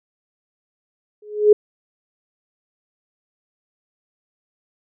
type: tone with exponential growth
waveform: sine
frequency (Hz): 420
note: G#4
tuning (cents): +19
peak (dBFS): -4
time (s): 1.22-1.53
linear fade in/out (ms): 5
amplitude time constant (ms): 67
effects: none